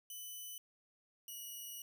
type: tone pair in turn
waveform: 5% pulse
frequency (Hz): 3000 / 2915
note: F#7 / F#7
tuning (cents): +23 / -26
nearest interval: unison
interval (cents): 49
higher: first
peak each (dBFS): -37 / -37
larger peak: neither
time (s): 0.1-0.58 / 1.28-1.82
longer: second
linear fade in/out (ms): 2
effects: none